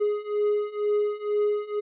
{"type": "beating tone pair", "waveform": "triangle", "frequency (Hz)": [415.3, 417.4], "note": ["G#4", "G#4"], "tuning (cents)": [0, 9], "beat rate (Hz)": 2.1, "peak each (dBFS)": [-25, -23], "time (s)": [0, 1.81], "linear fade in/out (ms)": 20, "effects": ["resampled to 8000 Hz"]}